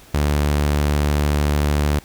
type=tone; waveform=sawtooth; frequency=73.42 Hz; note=D2; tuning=in tune; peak=-12 dBFS; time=0.14-1.99 s; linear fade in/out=5 ms; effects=pink hiss -46 dBFS RMS until 2.04 s